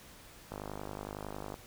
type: click train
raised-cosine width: 1 ms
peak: -26 dBFS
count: 53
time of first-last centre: 0.52-1.542 s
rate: 50.9 Hz
effects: pink hiss -54 dBFS RMS until 1.66 s